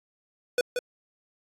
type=tone with echo; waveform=square; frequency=493.9 Hz; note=B4; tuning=in tune; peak=-21 dBFS; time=0.58-0.61 s; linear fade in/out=2 ms; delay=180 ms; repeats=1; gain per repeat=-5 dB; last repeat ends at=0.79 s; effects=low-pass 11000 Hz 12 dB/octave + AAC 48 kbps